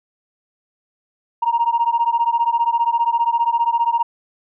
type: beating tone pair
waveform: sine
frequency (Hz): 928 / 943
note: A#5 / A#5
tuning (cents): -8 / +20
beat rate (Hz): 15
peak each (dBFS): -17 / -17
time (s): 1.42-4.03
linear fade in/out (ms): 10
effects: tanh soft clip ceiling -9 dBFS